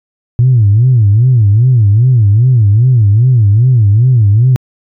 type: tone with vibrato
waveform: sine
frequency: 114.1 Hz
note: A#2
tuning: 37 cents flat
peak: -3 dBFS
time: 0.39-4.56 s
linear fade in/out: 0 ms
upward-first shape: sine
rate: 2.5 Hz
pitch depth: 230 cents each way
effects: tanh soft clip ceiling 0 dBFS